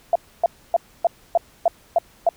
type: tone bursts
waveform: sine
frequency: 680 Hz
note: F5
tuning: 46 cents flat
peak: -12 dBFS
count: 8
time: 0.13-2.29 s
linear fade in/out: 2 ms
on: 25 ms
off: 280 ms
effects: pink hiss -53 dBFS RMS until 2.36 s